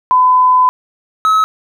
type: tone pair in turn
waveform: sine / triangle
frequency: 1009 / 1286 Hz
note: B5 / E6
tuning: +37 / -43 cents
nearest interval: major third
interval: 420 cents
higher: second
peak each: -6 dBFS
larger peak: neither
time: 0.11-0.69 / 1.25-1.44 s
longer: first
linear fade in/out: 0 ms
effects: none